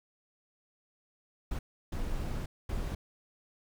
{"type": "noise bursts at uneven times", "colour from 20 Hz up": "brown", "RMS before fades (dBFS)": -34, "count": 3, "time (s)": [[1.51, 1.59], [1.92, 2.46], [2.69, 2.95]], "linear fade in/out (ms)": 5, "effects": []}